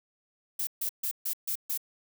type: noise bursts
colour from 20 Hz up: violet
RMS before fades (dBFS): -31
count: 6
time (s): 0.59-1.776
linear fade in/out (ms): 5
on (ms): 81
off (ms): 140
effects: none